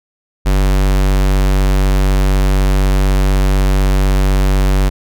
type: tone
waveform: square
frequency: 47.97 Hz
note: G1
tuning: 37 cents flat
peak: -10 dBFS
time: 0.45-4.9 s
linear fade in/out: 20 ms
effects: none

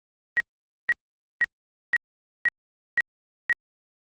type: tone bursts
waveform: sine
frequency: 1901 Hz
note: A#6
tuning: 33 cents sharp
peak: -17 dBFS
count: 7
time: 0.37-3.527 s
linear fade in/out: 0 ms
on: 31 ms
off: 490 ms
effects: Opus 24 kbps

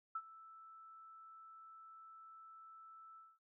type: tone with ADSR envelope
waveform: sine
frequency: 1318.5 Hz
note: E6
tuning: in tune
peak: -37 dBFS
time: 0.15-3.39 s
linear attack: 6 ms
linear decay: 54 ms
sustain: -18 dB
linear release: 220 ms
effects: none

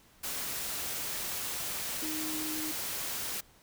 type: tone in noise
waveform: sine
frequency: 311.1 Hz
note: D#4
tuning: in tune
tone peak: -37 dBFS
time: 2.02-2.72 s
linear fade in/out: 10 ms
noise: white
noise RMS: -36 dBFS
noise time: 0.23-3.41 s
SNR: -4 dB
effects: pink hiss -61 dBFS RMS until 3.62 s

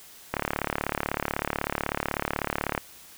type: click train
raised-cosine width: 0.5 ms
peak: -10 dBFS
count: 89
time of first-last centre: 0.34-2.778 s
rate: 36.1 Hz
effects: white hiss -49 dBFS RMS until 3.17 s

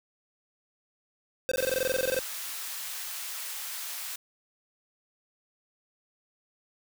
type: tone bursts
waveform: square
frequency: 520 Hz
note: C5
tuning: 11 cents flat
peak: -25 dBFS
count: 16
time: 1.49-2.19 s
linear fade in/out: 0 ms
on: 25 ms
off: 20 ms
type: high-pass noise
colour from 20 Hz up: white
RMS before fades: -37 dBFS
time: 1.57-4.16 s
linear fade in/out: 5 ms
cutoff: 960 Hz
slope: 12 dB/octave
effects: none

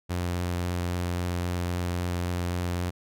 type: tone with vibrato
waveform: sawtooth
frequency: 88.3 Hz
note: F2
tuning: 20 cents sharp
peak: -23 dBFS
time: 0.09-2.91 s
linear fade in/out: 20 ms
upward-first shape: sine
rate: 3.7 Hz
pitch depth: 10 cents each way
effects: none

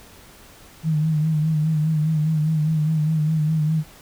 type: tone with vibrato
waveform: sine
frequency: 155.56 Hz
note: D#3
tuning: in tune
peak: -17 dBFS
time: 0.83-3.84 s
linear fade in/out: 50 ms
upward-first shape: sine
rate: 4.9 Hz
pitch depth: 51 cents each way
effects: pink hiss -47 dBFS RMS until 4.01 s

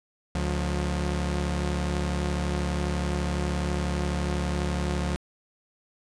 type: tone pair together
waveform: sawtooth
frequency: 72.04 / 178.4 Hz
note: D2 / F3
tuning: -33 / +37 cents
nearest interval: octave + major third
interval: 1570 cents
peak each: -23 / -26 dBFS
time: 0.35-5.16 s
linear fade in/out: 0 ms
effects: resampled to 22050 Hz

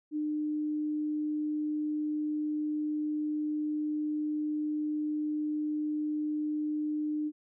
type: tone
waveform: sine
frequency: 302.2 Hz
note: D4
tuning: 50 cents sharp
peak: -29 dBFS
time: 0.11-7.32 s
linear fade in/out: 50 ms
effects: none

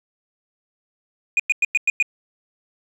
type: tone bursts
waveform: sine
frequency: 2456 Hz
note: D#7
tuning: 23 cents flat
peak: -11 dBFS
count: 6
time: 1.37-2.026 s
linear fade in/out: 2 ms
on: 26 ms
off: 100 ms
effects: tanh soft clip ceiling -13 dBFS + 8-bit

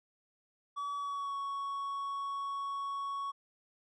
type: tone with pitch glide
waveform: triangle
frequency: 1141 to 1113 Hz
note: C#6 to C#6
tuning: +50 to +7 cents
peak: -33 dBFS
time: 0.76-3.32 s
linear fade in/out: 20 ms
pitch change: -43 cents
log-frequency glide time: 0.97-1.36 s
effects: resampled to 24000 Hz

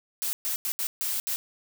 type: noise bursts at uneven times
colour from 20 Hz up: blue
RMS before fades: -29 dBFS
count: 6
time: 0.22-0.33 / 0.45-0.56 / 0.65-0.72 / 0.79-0.87 / 1.01-1.2 / 1.27-1.36 s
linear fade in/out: 0 ms
effects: none

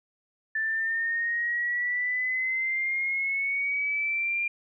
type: exponential sweep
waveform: sine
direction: up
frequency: 1760 to 2400 Hz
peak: -25 dBFS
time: 0.55-4.48 s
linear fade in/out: 5 ms
effects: none

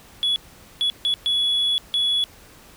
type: tone bursts at uneven times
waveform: sine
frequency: 3389 Hz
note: G#7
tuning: 34 cents sharp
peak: -16 dBFS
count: 5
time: 0.23-0.36 / 0.81-0.9 / 1.05-1.14 / 1.26-1.78 / 1.94-2.24 s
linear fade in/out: 0 ms
effects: tanh soft clip ceiling -16 dBFS + pink hiss -48 dBFS RMS until 2.76 s

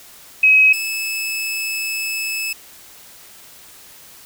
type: tone pair in turn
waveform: sine / sawtooth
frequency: 2547 / 2607 Hz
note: D#7 / E7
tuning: +40 / -20 cents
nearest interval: unison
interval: 40 cents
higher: second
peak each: -8 / -18 dBFS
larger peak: first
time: 0.43-0.73 / 0.73-2.53 s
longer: second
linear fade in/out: 5 ms
effects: white hiss -43 dBFS RMS until 4.25 s

